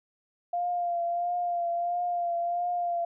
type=tone with vibrato; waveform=sine; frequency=697 Hz; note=F5; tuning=4 cents flat; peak=-26 dBFS; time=0.53-3.05 s; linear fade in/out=5 ms; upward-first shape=triangle; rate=1.5 Hz; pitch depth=33 cents each way; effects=none